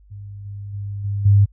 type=tone with level steps; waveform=sine; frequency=100.8 Hz; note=G2; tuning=49 cents sharp; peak=-32 / -29 / -25 / -20 / -9 dBFS; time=0.1-1.46 s; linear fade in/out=20 ms; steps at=0.45 / 0.73 / 1.04 / 1.25 s; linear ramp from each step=10 ms; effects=added 50 Hz sine -47 dBFS peak until 1.52 s